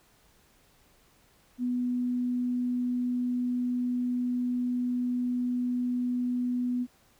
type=tone; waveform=sine; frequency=246.9 Hz; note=B3; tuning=in tune; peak=-26 dBFS; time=1.58-6.87 s; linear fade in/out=50 ms; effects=pink hiss -63 dBFS RMS until 7.19 s